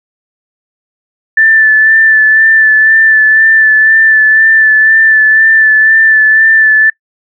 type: tone with vibrato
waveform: sine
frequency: 1760 Hz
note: A6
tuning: in tune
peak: -3 dBFS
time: 1.37-6.9 s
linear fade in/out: 5 ms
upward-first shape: sine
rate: 2 Hz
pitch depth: 22 cents each way
effects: noise-tail reverb RT60 0.1 s tail -23 dB re dry